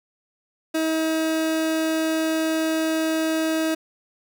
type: tone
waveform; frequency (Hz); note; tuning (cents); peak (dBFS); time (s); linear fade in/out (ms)
30% pulse; 319.2; D#4; +44; -18; 0.74-3.75; 10
effects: none